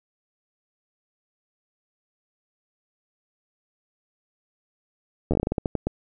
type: slowing click train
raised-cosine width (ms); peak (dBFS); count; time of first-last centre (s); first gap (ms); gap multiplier
2; -10; 13; 5.31-5.87; 11; 1.24
effects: none